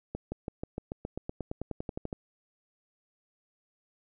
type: accelerating click train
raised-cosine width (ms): 2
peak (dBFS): -21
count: 18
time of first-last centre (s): 0.15-2.128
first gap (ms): 170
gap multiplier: 0.95
effects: none